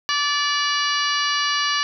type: harmonic tone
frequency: 580 Hz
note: D5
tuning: 22 cents flat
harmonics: 2 / 3 / 4 / 5 / 6 / 7 / 8 / 9 / 10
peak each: -24 / -25 / -31 / -26 / -34 / -29 / -27 / -37 / -33 dBFS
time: 0.09-1.83 s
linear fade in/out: 0 ms
effects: none